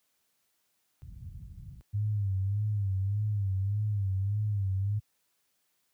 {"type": "low-pass noise", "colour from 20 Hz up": "pink", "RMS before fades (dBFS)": -41, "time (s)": [1.02, 1.81], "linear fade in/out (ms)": 0, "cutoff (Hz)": 130, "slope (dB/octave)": 24}
{"type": "tone with vibrato", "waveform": "sine", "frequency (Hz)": 100.6, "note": "G2", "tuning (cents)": 45, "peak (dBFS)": -26, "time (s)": [1.93, 5], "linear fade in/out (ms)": 20, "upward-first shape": "sine", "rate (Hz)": 1.7, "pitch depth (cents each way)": 96}
{"effects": ["white hiss -75 dBFS RMS until 5.93 s", "high-pass 60 Hz 12 dB/octave"]}